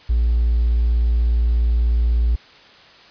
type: tone with hard clipping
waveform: triangle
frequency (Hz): 58.27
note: A#1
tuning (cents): 0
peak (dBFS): -14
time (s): 0.09-2.36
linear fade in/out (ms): 10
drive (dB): 3
effects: white hiss -46 dBFS RMS until 3.1 s + resampled to 11025 Hz